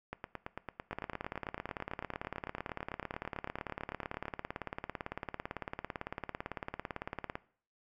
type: two click trains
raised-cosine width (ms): 0.5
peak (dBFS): -24 / -22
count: 38 / 116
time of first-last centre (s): 0.13-4.255 / 0.93-7.355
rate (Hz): 8.97 / 17.9
effects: noise-tail reverb RT60 0.5 s tail -19 dB re dry